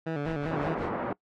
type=tone with vibrato; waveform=15% pulse; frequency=153.1 Hz; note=D#3; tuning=28 cents flat; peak=-23 dBFS; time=0.06-0.75 s; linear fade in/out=10 ms; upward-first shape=square; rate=5 Hz; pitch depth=100 cents each way
type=noise with tremolo; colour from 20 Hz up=pink; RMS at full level=-36 dBFS; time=0.25-0.94 s; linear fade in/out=0 ms; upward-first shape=sine; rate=5.6 Hz; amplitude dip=95%
type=band-pass noise; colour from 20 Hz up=pink; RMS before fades=-32 dBFS; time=0.51-1.13 s; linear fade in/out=5 ms; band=230 to 1200 Hz; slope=12 dB/octave
effects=noise-tail reverb RT60 0.1 s tail -23 dB re dry + low-pass 2000 Hz 12 dB/octave